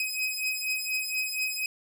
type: beating tone pair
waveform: sawtooth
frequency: 2525 / 2529.2 Hz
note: D#7 / D#7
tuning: +25 / +28 cents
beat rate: 4.2 Hz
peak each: -28 dBFS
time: 0-1.66 s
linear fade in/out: 2 ms
effects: none